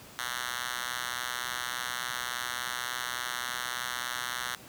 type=tone with high-pass filter; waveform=5% pulse; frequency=123.47 Hz; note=B2; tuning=in tune; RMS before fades=-35 dBFS; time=0.19-4.55 s; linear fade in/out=0 ms; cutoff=1700 Hz; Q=1.2; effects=pink hiss -50 dBFS RMS until 4.68 s + high-pass 80 Hz 12 dB/octave